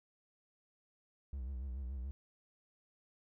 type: tone with vibrato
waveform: triangle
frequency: 65.1 Hz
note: C2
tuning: 8 cents flat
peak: -37 dBFS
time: 1.33-2.11 s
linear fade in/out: 0 ms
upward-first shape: sine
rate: 7 Hz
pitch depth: 120 cents each way
effects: none